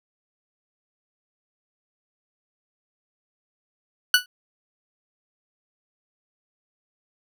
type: tone with exponential decay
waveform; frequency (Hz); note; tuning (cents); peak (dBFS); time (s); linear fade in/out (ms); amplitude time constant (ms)
20% pulse; 1480; F#6; 0; -5; 4.14-4.26; 2; 24
effects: none